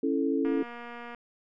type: chord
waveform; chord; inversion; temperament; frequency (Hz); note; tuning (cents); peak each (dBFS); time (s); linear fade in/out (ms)
sine; A major; first; just; 275 / 330 / 440; C#4 / E4 / A4; -14 / +2 / 0; -27 / -30 / -30; 0.03-0.63; 5
type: click train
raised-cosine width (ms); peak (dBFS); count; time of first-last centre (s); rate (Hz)
0.5; -28; 167; 0.45-1.147; 238
effects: none